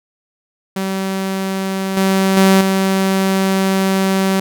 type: tone with level steps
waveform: sawtooth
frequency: 191.9 Hz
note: G3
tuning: 37 cents flat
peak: -14 / -8 / -4 / -9 dBFS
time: 0.76-4.4 s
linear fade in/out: 5 ms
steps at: 1.97 / 2.37 / 2.61 s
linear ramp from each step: 2 ms
effects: none